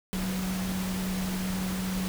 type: tone in noise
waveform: sine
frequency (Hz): 186.8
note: F#3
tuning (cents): +17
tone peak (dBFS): -29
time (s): 0.13-2.08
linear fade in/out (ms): 0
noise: pink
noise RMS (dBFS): -36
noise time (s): 0.13-2.08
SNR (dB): +4
effects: none